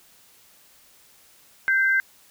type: tone pair together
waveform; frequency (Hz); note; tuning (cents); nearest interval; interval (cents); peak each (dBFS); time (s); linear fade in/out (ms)
sine; 1568 / 2057; G6 / C7; 0 / -30; perfect fourth; 470; -18 / -25; 1.68-2; 0
effects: white hiss -55 dBFS RMS until 2.3 s